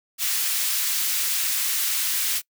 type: high-pass noise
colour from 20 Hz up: white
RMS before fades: -24 dBFS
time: 0.18-2.42 s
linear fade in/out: 50 ms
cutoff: 1800 Hz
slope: 12 dB/octave
effects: noise-tail reverb RT60 0.1 s tail -24 dB re dry